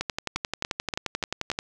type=two click trains; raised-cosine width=0.2 ms; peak=-11 / -10 dBFS; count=5 / 19; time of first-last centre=0.36-1.516 / 0.01-1.589 s; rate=3.46 / 11.4 Hz; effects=none